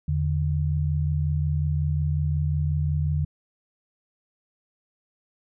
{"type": "tone pair together", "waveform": "sine", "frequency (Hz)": [82.57, 148.1], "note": ["E2", "D3"], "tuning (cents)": [3, 15], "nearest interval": "minor seventh", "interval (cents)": 1012, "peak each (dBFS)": -24, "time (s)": [0.08, 3.25], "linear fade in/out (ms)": 5, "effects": []}